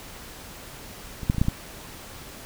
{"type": "clicks", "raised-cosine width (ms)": 5, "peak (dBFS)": [-22, -7, -22, -13, -7, -24, -9], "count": 7, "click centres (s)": [1.232, 1.299, 1.347, 1.383, 1.415, 1.451, 1.484], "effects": ["pink hiss -42 dBFS RMS until 2.45 s"]}